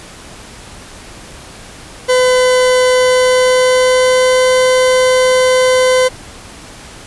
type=tone with pitch glide; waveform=40% pulse; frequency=506 to 511 Hz; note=B4 to C5; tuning=+42 to -41 cents; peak=-7 dBFS; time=2.08-6.09 s; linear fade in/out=20 ms; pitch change=+17 cents; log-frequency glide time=2.94-4.52 s; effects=pink hiss -34 dBFS RMS until 7.06 s + resampled to 24000 Hz